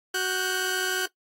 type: tone cluster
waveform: sawtooth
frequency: 372.2 / 1468 / 1562 Hz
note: F#4 / F#6 / G6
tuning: +10 / -14 / -7 cents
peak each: -26 dBFS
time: 0.14-1.06 s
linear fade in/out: 5 ms
effects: noise-tail reverb RT60 0.1 s tail -17 dB re dry + AAC 48 kbps